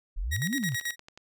sine exponential two-way sweep, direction up then down, 32.7 to 297.7 to 106.8 Hz, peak -28 dBFS, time 0.16-0.76 s, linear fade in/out 20 ms, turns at 0.56 s
sawtooth tone with tremolo, 1900 Hz, A#6, 33 cents sharp, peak -25 dBFS, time 0.31-0.96 s, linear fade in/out 20 ms, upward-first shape square, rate 9.2 Hz, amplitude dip 80%
click train, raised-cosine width 0.2 ms, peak -29 dBFS, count 7, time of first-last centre 0.63-1.175 s, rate 11 Hz
effects none

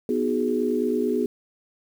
sine chord, G# minor seventh, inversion first, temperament equal with one note detuned, 246.9 / 311.1 / 370 / 419.2 Hz, B3 / D#4 / F#4 / G#4, 0 / 0 / 0 / +16 cents, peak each -25 / -30 / -27 / -25 dBFS, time 0.09-1.26 s, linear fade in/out 2 ms, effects 8-bit

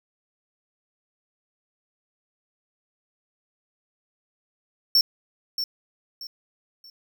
square tone with echo, 5430 Hz, F8, 50 cents flat, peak -15 dBFS, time 4.95-5.01 s, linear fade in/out 2 ms, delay 630 ms, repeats 3, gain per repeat -10 dB, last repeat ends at 6.9 s, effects none

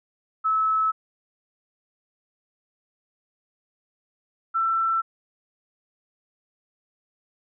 sine tone pair in turn, 1300 / 1337.3 Hz, E6 / E6, -24 / +24 cents, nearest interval unison, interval 48 cents, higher second, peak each -19 / -20 dBFS, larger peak first, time 0.44-0.92 / 4.54-5.02 s, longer neither, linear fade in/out 20 ms, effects none

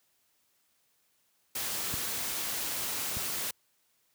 white noise, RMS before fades -34 dBFS, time 1.55-3.51 s, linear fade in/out 5 ms
clicks, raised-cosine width 5 ms, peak -24 dBFS, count 2, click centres 1.939 / 3.169 s
effects white hiss -72 dBFS RMS until 4.14 s + high-pass 60 Hz 12 dB/octave

